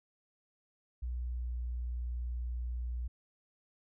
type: tone with pitch glide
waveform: sine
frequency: 61 to 60.4 Hz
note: B1 to B1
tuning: -21 to -38 cents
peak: -34 dBFS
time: 1.02-3.08 s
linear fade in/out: 10 ms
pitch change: -17 cents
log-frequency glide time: 1.25-1.58 s
effects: none